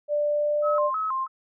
sine tone with pitch glide, 590 to 594.4 Hz, D5 to D5, +8 to +21 cents, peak -21 dBFS, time 0.08-0.91 s, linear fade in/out 50 ms, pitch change +13 cents, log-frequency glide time 0.29-0.68 s
sine tone with vibrato, 1164 Hz, D6, 16 cents flat, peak -24 dBFS, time 0.62-1.28 s, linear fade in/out 50 ms, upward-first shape square, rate 3.1 Hz, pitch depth 170 cents each way
effects none

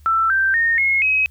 sine tone with pitch steps, 1332 / 1565.8 / 1840.7 / 2164 / 2544 Hz, E6 / G6 / A#6 / C#7 / D#7, +18 / -2 / -22 / -42 / +38 cents, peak -14 dBFS, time 0.06-1.26 s, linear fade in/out 0 ms, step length 240 ms, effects added 74 Hz sine -43 dBFS peak until 1.3 s + white hiss -59 dBFS RMS until 1.3 s

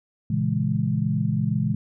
sine chord, A# half-diminished seventh, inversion none, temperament equal, 116.54 / 138.59 / 164.81 / 207.7 Hz, A#2 / C#3 / E3 / G#3, 0 / 0 / 0 / 0 cents, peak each -26 dBFS, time 0.3-1.75 s, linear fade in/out 5 ms, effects none

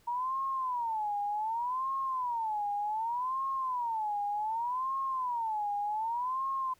sine tone with vibrato, 938 Hz, A#5, 11 cents sharp, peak -30 dBFS, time 0.07-6.74 s, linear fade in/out 10 ms, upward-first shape sine, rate 0.66 Hz, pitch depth 240 cents each way, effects pink hiss -66 dBFS RMS until 6.79 s

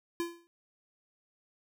square tone with exponential decay, 341 Hz, F4, 41 cents flat, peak -29 dBFS, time 0.2-0.47 s, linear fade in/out 0 ms, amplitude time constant 58 ms, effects none

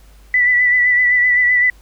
sine tone with vibrato, 1975.5 Hz, B6, in tune, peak -10 dBFS, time 0.34-1.7 s, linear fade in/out 2 ms, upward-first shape sine, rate 7.8 Hz, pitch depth 28 cents each way, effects added 50 Hz sine -42 dBFS peak until 1.81 s + pink hiss -52 dBFS RMS until 1.81 s

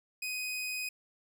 sawtooth tone, 2503 Hz, D#7, 10 cents sharp, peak -31 dBFS, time 0.22-0.89 s, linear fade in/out 5 ms, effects none

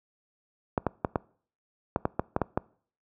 clicks, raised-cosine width 1 ms, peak -10 dBFS, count 10, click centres 0.778 / 0.867 / 1.048 / 1.158 / 1.961 / 2.054 / 2.195 / 2.364 / 2.417 / 2.575 s, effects noise-tail reverb RT60 0.5 s tail -24 dB re dry + high-pass 60 Hz 12 dB/octave

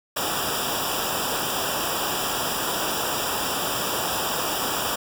pink noise with comb filter, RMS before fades -26 dBFS, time 0.16-4.96 s, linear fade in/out 10 ms, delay 0.47 ms, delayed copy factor -1, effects none

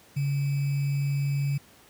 sine tone with sample-and-hold, 140.4 Hz, C#3, 22 cents sharp, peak -23 dBFS, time 0.16-1.58 s, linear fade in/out 10 ms, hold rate 2450 Hz, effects pink hiss -55 dBFS RMS until 1.89 s + high-pass 80 Hz 12 dB/octave

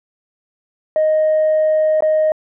sine tone with dropouts, 622.3 Hz, D#5, in tune, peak -10 dBFS, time 0.96-2.32 s, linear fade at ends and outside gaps 1 ms, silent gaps 2.006-2.023 s, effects tanh soft clip ceiling -9 dBFS

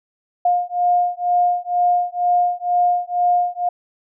sine beating tone pair, 709 / 711.1 Hz, F5 / F5, +26 / +31 cents, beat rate 2.1 Hz, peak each -18 dBFS, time 0.45-3.69 s, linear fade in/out 5 ms, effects none

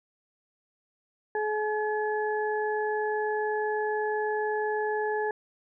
harmonic tone, 426 Hz, G#4, 44 cents sharp, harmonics 1 / 2 / 4, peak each -28 / -31 / -34 dBFS, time 1.35-5.31 s, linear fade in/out 2 ms, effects none

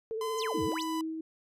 sine tone with vibrato, 442.9 Hz, A4, 11 cents sharp, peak -32 dBFS, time 0.11-0.72 s, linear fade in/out 0 ms, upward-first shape triangle, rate 16 Hz, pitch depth 50 cents each way
45% pulse tone with pitch glide, 1022 to 994.6 Hz, C6 to B5, -41 to +12 cents, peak -35 dBFS, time 0.21-1.01 s, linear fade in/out 2 ms, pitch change -47 cents, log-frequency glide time 0.44-0.71 s
sine exponential two-way sweep, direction down then up, 8920 to 72.3 to 8920 Hz, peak -36 dBFS, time 0.37-0.84 s, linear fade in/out 20 ms, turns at 0.64 s
sine tone with tremolo, 320 Hz, D#4, 49 cents sharp, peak -30 dBFS, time 0.54-1.21 s, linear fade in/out 5 ms, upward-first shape triangle, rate 2.8 Hz, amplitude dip 45%
effects resampled to 32000 Hz

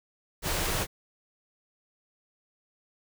pink band-stop noise, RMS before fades -29 dBFS, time 0.42-0.87 s, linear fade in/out 50 ms, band 200 to 280 Hz, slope 96 dB/octave, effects none

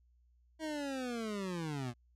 25% pulse linear sweep, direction down, 321 to 115.4 Hz, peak -33 dBFS, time 0.59-1.94 s, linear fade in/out 50 ms, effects added 60 Hz sine -65 dBFS peak until 2.15 s + low-pass 9000 Hz 12 dB/octave

